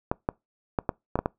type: clicks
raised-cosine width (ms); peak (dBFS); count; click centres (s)
1; -10; 7; 0.115 / 0.289 / 0.788 / 0.892 / 1.156 / 1.19 / 1.259
effects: noise-tail reverb RT60 0.2 s tail -25 dB re dry